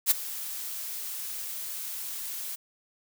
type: noise with ADSR envelope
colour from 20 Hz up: blue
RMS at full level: -19 dBFS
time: 0.06-2.56 s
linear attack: 50 ms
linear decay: 14 ms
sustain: -17 dB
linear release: 13 ms
effects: none